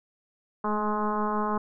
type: tone with frequency modulation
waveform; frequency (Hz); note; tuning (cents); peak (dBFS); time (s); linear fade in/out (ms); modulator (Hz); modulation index
sine; 633; D#5; +30; -24; 0.64-1.58; 5; 210; 2.9
effects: none